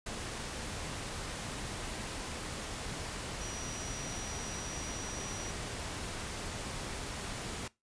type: tone in noise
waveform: sine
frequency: 5810 Hz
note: F#8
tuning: 32 cents flat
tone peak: -43 dBFS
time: 3.41-5.51 s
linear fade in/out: 5 ms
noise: pink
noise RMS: -40 dBFS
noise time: 0.06-7.68 s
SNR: -6 dB
effects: noise-tail reverb RT60 0.2 s tail -20 dB re dry + resampled to 22050 Hz